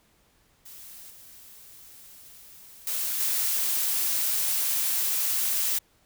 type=noise with level steps; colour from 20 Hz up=blue; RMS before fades=-45 / -49 / -29 / -26 dBFS; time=0.65-5.79 s; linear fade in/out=10 ms; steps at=1.1 / 2.87 / 3.2 s; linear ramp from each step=2 ms; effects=pink hiss -64 dBFS RMS until 6.05 s